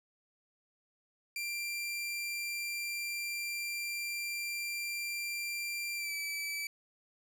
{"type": "tone with pitch glide", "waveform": "sawtooth", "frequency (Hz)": [2369, 2310], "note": ["D7", "D7"], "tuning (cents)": [14, -29], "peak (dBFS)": -32, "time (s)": [1.36, 6.67], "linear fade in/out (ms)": 2, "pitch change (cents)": -43, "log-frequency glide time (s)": [5.96, 6.13], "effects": []}